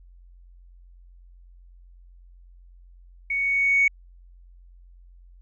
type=tone with level ramp; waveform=sine; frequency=2227 Hz; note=C#7; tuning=7 cents sharp; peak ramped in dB=-23 to -14 dBFS; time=3.3-3.88 s; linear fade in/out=5 ms; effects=tanh soft clip ceiling -11 dBFS + added 44 Hz sine -47 dBFS peak until 5.41 s